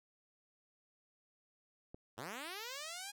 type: click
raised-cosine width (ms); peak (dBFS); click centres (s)
2; -36; 1.945
type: linear sweep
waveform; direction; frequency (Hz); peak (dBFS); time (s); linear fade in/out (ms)
5% pulse; up; 98 to 830.6; -32; 2.17-3.12; 20
effects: none